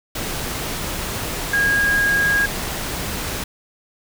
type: tone in noise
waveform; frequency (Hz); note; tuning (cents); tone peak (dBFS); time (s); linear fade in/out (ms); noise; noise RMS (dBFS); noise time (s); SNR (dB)
sine; 1636; G#6; -26; -15; 1.53-2.46; 5; pink; -26; 0.15-3.44; +8
effects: none